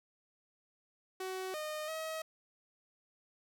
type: tone with pitch steps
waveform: sawtooth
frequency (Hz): 375.3 / 613 / 637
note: F#4 / D#5 / D#5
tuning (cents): +25 / -26 / +41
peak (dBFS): -34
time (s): 1.2-2.22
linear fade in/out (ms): 5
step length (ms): 340
effects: none